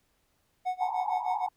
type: tone with tremolo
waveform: triangle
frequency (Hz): 736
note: F#5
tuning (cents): -9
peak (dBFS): -24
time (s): 0.65-1.47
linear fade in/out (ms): 20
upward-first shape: sine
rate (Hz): 6.5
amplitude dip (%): 95
type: band-pass noise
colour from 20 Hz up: white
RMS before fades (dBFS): -33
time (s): 0.8-1.49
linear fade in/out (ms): 10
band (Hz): 790 to 930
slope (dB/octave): 96
effects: pink hiss -72 dBFS RMS until 1.56 s